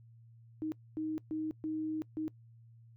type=tone bursts at uneven times; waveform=sine; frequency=312.7 Hz; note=D#4; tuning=9 cents sharp; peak=-33 dBFS; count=5; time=0.62-0.72 / 0.97-1.18 / 1.31-1.51 / 1.64-2.02 / 2.17-2.28 s; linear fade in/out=0 ms; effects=noise-tail reverb RT60 0.1 s tail -22 dB re dry + added 115 Hz sine -55 dBFS peak until 2.96 s